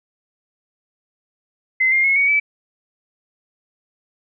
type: tone with pitch steps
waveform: sine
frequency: 2057 / 2116 / 2177 / 2239 / 2304 Hz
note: C7 / C7 / C#7 / C#7 / D7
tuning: -30 / +19 / -32 / +17 / -34 cents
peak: -13 dBFS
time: 1.8-2.4 s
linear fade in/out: 10 ms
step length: 120 ms
effects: none